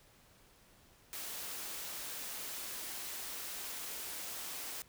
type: high-pass noise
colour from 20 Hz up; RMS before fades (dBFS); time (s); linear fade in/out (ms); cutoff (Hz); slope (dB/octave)
white; -43; 1.13-4.82; 0; 230; 12
effects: pink hiss -64 dBFS RMS until 4.88 s